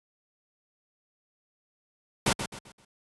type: noise with echo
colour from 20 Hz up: pink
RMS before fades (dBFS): -23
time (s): 2.26-2.33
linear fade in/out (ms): 5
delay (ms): 130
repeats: 4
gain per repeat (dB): -9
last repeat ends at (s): 2.85
effects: high-pass 60 Hz 12 dB/octave + resampled to 24000 Hz